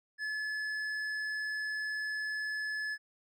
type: tone with hard clipping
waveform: triangle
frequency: 1718 Hz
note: A6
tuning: 42 cents flat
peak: -35 dBFS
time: 0.18-2.98 s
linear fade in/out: 50 ms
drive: 10 dB
effects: none